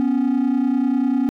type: tone pair together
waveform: triangle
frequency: 247 / 277.2 Hz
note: B3 / C#4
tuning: 0 / 0 cents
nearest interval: major second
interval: 200 cents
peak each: -16 dBFS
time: 0-1.29 s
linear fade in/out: 0 ms
effects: tanh soft clip ceiling -10 dBFS